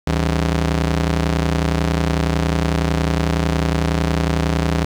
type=ring-modulated tone; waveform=sawtooth; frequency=116.54 Hz; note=A#2; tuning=in tune; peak=-9 dBFS; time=0.07-4.85 s; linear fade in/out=5 ms; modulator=42.8 Hz; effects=low-pass 7000 Hz 12 dB/octave + 7-bit